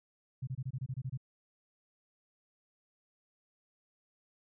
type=tone bursts; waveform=sine; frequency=130 Hz; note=C3; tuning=11 cents flat; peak=-34 dBFS; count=10; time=0.42-1.175 s; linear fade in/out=10 ms; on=53 ms; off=25 ms; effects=none